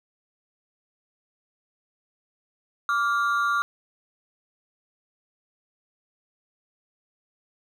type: ring-modulated tone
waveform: triangle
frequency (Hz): 1282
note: E6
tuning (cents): -49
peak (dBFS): -16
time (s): 2.89-3.62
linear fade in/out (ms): 0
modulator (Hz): 118
effects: none